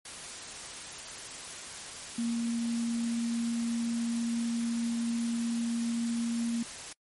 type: tone in noise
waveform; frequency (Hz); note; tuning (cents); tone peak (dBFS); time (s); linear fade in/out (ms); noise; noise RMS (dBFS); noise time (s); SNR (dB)
sine; 233.1; A#3; 0; -28; 2.18-6.63; 5; white; -42; 0.05-6.93; +11
effects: noise-tail reverb RT60 0.1 s tail -26 dB re dry + MP3 48 kbps